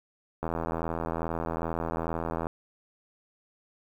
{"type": "click train", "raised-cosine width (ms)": 1, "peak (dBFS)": -17, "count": 169, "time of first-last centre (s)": [0.43, 2.469], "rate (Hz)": 82.4, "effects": ["9-bit"]}